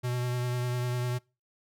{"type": "tone with vibrato", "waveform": "square", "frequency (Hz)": 123.47, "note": "B2", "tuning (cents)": 0, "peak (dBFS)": -29, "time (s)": [0.03, 1.19], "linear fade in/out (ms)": 20, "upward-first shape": "triangle", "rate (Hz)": 10, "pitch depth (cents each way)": 21, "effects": ["noise-tail reverb RT60 0.3 s tail -25 dB re dry"]}